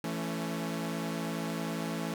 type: chord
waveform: sawtooth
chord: A major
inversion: second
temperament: equal with one note detuned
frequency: 167.31 / 220 / 277.2 Hz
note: E3 / A3 / C#4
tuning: +26 / 0 / 0 cents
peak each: -32 / -33 / -35 dBFS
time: 0.04-2.14 s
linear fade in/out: 2 ms
effects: none